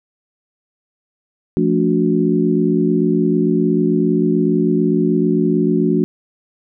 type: tone cluster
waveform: sine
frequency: 173.1 / 219.9 / 288.9 / 366.2 Hz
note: F3 / A3 / D4 / F#4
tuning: -15 / -1 / -28 / -18 cents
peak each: -18 dBFS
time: 1.57-6.04 s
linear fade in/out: 0 ms
effects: none